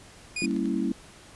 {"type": "tone", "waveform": "sawtooth", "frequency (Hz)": 2457, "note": "D#7", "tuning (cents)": -22, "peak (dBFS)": -25, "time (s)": [0.36, 0.46], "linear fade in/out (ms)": 5}
{"type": "chord", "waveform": "sine", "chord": "G diminished seventh", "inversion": "none", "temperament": "equal with one note detuned", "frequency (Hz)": [196, 230.5, 277.2, 329.6], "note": ["G3", "Bb3", "Db4", "Fb4"], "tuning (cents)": [0, -19, 0, 0], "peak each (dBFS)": -30, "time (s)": [0.42, 0.92], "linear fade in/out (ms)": 2}
{"type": "clicks", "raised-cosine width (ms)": 0.2, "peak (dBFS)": -29, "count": 4, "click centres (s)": [0.446, 0.511, 0.564, 0.657]}
{"effects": ["pink hiss -50 dBFS RMS until 1.35 s", "resampled to 24000 Hz"]}